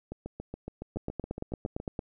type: two click trains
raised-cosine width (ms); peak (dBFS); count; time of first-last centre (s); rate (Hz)
2; -24 / -19; 13 / 10; 0.12-1.801 / 0.97-1.992; 7.14 / 8.81
effects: none